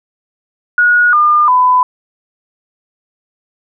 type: tone with pitch steps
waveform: sine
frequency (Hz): 1451 / 1206.1 / 1002.6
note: F#6 / D6 / B5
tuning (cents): -34 / +46 / +26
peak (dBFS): -6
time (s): 0.78-1.83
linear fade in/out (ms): 2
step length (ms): 350
effects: none